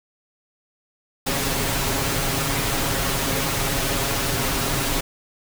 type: noise with comb filter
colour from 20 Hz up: pink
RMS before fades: -23 dBFS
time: 1.26-5.01 s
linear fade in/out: 10 ms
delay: 7.3 ms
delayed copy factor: +0.65
effects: none